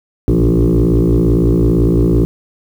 sine tone with frequency modulation, 112.7 Hz, A2, 42 cents sharp, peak -7 dBFS, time 0.28-2.25 s, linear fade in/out 0 ms, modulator 57.8 Hz, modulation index 5, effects tanh soft clip ceiling -5 dBFS + 7-bit

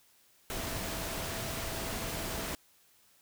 sine tone in noise, 660 Hz, E5, 2 cents sharp, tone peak -46 dBFS, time 0.5-2.55 s, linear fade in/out 0 ms, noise pink, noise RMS -37 dBFS, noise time 0.5-2.55 s, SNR -12 dB, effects white hiss -65 dBFS RMS until 3.21 s

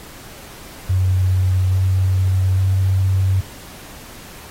sine tone with pitch steps, 92.9 / 93.98 / 95.07 Hz, F#2 / F#2 / F#2, +7 / +28 / +47 cents, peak -13 dBFS, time 0.89-3.41 s, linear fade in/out 10 ms, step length 840 ms, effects pink hiss -39 dBFS RMS until 4.5 s + AAC 48 kbps

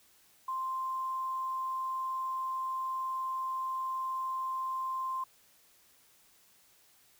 sine tone with quantisation, 1046.5 Hz, C6, in tune, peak -32 dBFS, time 0.48-5.24 s, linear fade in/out 5 ms, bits 10, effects white hiss -64 dBFS RMS until 7.19 s

